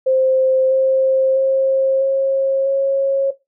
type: tone with pitch steps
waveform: sine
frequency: 523.3 / 528.8 / 534.3 / 539.9 / 545.5 Hz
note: C5 / C5 / C5 / C#5 / C#5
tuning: 0 / +18 / +36 / -46 / -28 cents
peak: -12 dBFS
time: 0.06-3.31 s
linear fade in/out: 10 ms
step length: 650 ms
effects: noise-tail reverb RT60 0.2 s tail -17 dB re dry